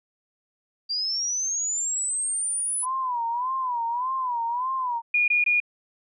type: linear sweep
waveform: sine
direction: up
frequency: 4699 to 10200 Hz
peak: -24 dBFS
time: 0.89-2.86 s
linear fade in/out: 20 ms
type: tone with vibrato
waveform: sine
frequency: 988 Hz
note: B5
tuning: in tune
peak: -24 dBFS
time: 2.82-5.02 s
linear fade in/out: 50 ms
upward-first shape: sine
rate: 1.7 Hz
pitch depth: 120 cents each way
type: tone bursts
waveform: sine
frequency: 2438 Hz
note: D#7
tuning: 36 cents flat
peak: -18 dBFS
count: 3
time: 5.14-5.602 s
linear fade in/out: 5 ms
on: 140 ms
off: 21 ms
effects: none